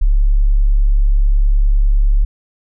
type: tone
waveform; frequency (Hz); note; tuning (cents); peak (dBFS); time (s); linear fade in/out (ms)
sine; 35.2; C#1; +27; -8; 0.01-2.25; 10
effects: none